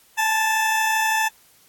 20% pulse tone pair together, 847.4 / 880 Hz, G#5 / A5, +35 / 0 cents, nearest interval minor second, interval 65 cents, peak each -24 / -14 dBFS, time 0.17-1.29 s, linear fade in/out 20 ms, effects white hiss -55 dBFS RMS until 1.68 s + AAC 64 kbps

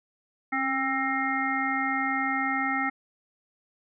harmonic tone with a mistuned harmonic, 265.4 Hz, C4, 25 cents sharp, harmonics 1 / 3 / 5 / 7 / 8, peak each -31 / -31 / -31 / -31 / -31 dBFS, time 0.52-2.9 s, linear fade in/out 10 ms, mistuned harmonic 1, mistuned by +33 cents, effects none

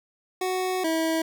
25% pulse tone pair in turn, 370.6 / 323.6 Hz, F#4 / E4, +3 / -32 cents, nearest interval major second, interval 235 cents, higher first, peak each -21 / -19 dBFS, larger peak second, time 0.41-0.84 / 0.84-1.22 s, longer first, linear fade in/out 5 ms, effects none

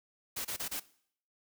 white noise bursts, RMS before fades -37 dBFS, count 4, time 0.36-0.8 s, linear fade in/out 10 ms, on 89 ms, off 28 ms, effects noise-tail reverb RT60 0.6 s tail -19 dB re dry

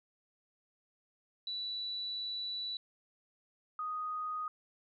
sine tone pair in turn, 3951 / 1244.5 Hz, B7 / D#6, 0 / 0 cents, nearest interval octave + minor sixth, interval 2000 cents, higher first, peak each -36 / -35 dBFS, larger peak second, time 1.47-2.77 / 3.79-4.48 s, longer first, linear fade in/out 2 ms, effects none

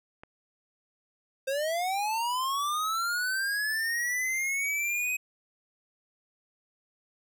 click, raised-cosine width 0.5 ms, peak -30 dBFS, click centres 0.235 s
square linear sweep, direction up, 523.3 to 2532 Hz, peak -28 dBFS, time 1.47-5.17 s, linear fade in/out 10 ms
effects none

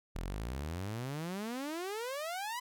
sawtooth exponential sweep, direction up, 38.89 to 1014 Hz, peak -33 dBFS, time 0.15-2.6 s, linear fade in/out 10 ms, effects none

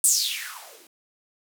violet noise with band-pass filter sweep, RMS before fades -26 dBFS, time 0.04-0.87 s, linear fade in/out 2 ms, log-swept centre 9200 to 280 Hz, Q 5.9, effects none

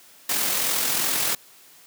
white noise with amplitude modulation, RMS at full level -22 dBFS, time 0.29-1.35 s, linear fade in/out 5 ms, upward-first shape sine, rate 42.8 Hz, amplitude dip 35%, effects white hiss -51 dBFS RMS until 1.86 s + high-pass 150 Hz 12 dB/octave

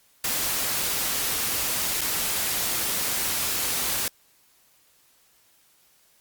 white noise with dropouts, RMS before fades -26 dBFS, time 0.24-4.08 s, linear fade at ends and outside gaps 2 ms, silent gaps 2.009-2.015 s, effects white hiss -61 dBFS RMS until 6.2 s + Opus 48 kbps

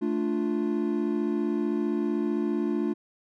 triangle chord, D minor, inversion second, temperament equal, 220 / 293.7 / 349.2 Hz, A3 / D4 / F4, 0 / 0 / 0 cents, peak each -27 dBFS, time 0.01-2.94 s, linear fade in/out 20 ms, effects none

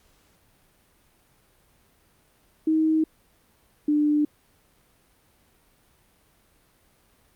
sine tone pair in turn, 315.7 / 297.6 Hz, D#4 / D4, +25 / +23 cents, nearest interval minor second, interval 102 cents, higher first, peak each -18 dBFS, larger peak neither, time 2.67-3.04 / 3.88-4.25 s, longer neither, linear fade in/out 5 ms, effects pink hiss -62 dBFS RMS until 7.35 s + Opus 48 kbps

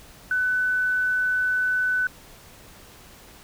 sine tone, 1500 Hz, F#6, 23 cents sharp, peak -20 dBFS, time 0.31-2.07 s, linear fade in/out 2 ms, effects pink hiss -48 dBFS RMS until 3.43 s

